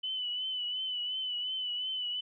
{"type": "tone with vibrato", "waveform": "sine", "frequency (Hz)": 3000, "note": "F#7", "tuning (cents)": 23, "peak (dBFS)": -32, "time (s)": [0.03, 2.21], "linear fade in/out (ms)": 10, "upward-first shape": "triangle", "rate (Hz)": 2.8, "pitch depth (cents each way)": 51, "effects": []}